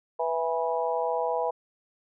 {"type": "harmonic tone with a mistuned harmonic", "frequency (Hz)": 164.81, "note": "E3", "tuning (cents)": 0, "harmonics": [3, 4, 5, 6], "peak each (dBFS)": [-29, -30, -31, -32], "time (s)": [0.19, 1.51], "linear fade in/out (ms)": 10, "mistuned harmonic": 6, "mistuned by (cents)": -21, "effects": []}